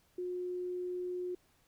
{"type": "tone", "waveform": "sine", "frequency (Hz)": 360, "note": "F#4", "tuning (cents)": -47, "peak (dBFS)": -35, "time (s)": [0.18, 1.35], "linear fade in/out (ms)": 5, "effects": ["pink hiss -70 dBFS RMS until 1.67 s"]}